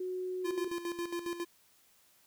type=tone; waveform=sine; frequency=367.7 Hz; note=F#4; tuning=11 cents flat; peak=-34 dBFS; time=0-0.68 s; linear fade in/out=5 ms
type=tone with tremolo; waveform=square; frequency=344.9 Hz; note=F4; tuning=22 cents flat; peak=-34 dBFS; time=0.44-1.45 s; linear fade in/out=20 ms; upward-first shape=square; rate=7.3 Hz; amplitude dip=65%
effects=white hiss -66 dBFS RMS until 2.26 s